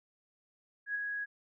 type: tone with ADSR envelope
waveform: sine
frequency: 1661.2 Hz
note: G#6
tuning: in tune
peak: -30 dBFS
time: 0.86-1.26 s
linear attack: 89 ms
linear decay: 13 ms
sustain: -4 dB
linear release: 27 ms
effects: none